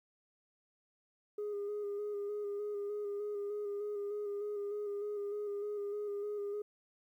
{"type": "tone with vibrato", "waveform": "sine", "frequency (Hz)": 411.1, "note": "G#4", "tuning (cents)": -18, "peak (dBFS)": -34, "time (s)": [1.38, 6.62], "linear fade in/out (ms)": 5, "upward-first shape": "square", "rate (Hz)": 3.3, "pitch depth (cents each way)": 22, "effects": ["tanh soft clip ceiling -34 dBFS", "12-bit"]}